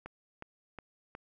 click train, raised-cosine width 0.5 ms, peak -28 dBFS, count 4, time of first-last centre 0.06-1.151 s, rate 2.75 Hz, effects none

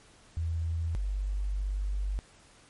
sine tone pair in turn, 82.41 / 49 Hz, E2 / G1, 0 / 0 cents, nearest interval major sixth, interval 900 cents, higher first, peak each -28 dBFS, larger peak neither, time 0.37-0.95 / 0.95-2.19 s, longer second, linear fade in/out 0 ms, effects pink hiss -58 dBFS RMS until 2.69 s + MP3 48 kbps

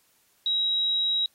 sine tone, 3841 Hz, B7, 49 cents flat, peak -22 dBFS, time 0.46-1.26 s, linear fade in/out 2 ms, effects white hiss -65 dBFS RMS until 1.34 s + AAC 48 kbps

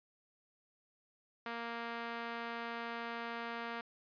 sawtooth tone with band-pass filter, 233.1 Hz, A#3, in tune, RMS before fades -42 dBFS, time 1.46-3.81 s, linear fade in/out 2 ms, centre 1500 Hz, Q 0.88, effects resampled to 11025 Hz

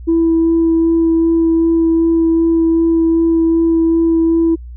sine tone with vibrato, 329.6 Hz, E4, in tune, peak -8 dBFS, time 0.07-4.56 s, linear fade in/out 20 ms, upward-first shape sine, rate 2.6 Hz, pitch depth 9 cents each way, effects tanh soft clip ceiling -6 dBFS + added 60 Hz sine -28 dBFS peak until 4.76 s

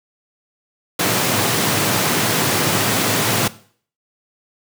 pink high-pass noise, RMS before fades -18 dBFS, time 0.99-3.48 s, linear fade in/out 5 ms, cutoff 100 Hz, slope 96 dB/octave, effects noise-tail reverb RT60 0.5 s tail -18 dB re dry

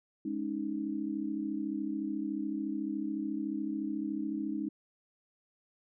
sine chord, Ab suspended fourth, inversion none, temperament equal, 207.7 / 277.2 / 311.1 Hz, Ab3 / Db4 / Eb4, 0 / 0 / 0 cents, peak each -38 / -37 / -35 dBFS, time 0.25-4.69 s, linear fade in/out 5 ms, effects none

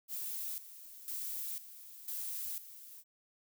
violet noise with tremolo, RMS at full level -40 dBFS, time 0.08-3.04 s, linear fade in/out 50 ms, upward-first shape square, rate 1 Hz, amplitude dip 75%, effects none

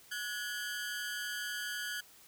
sawtooth ring-modulated tone, 1568 Hz, G6, in tune, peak -30 dBFS, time 0.11-2.01 s, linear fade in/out 10 ms, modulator 112 Hz, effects white hiss -59 dBFS RMS until 2.27 s

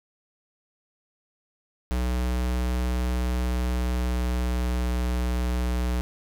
square tone with pitch glide, 61.74 to 61.21 Hz, B1 to B1, 0 to -15 cents, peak -24 dBFS, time 1.91-6.01 s, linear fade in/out 0 ms, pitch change -15 cents, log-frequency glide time 3.16-4.98 s, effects none

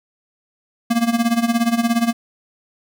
square tone with tremolo, 233.1 Hz, A#3, in tune, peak -13 dBFS, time 0.9-2.13 s, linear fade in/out 10 ms, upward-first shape sine, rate 17 Hz, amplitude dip 80%, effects none

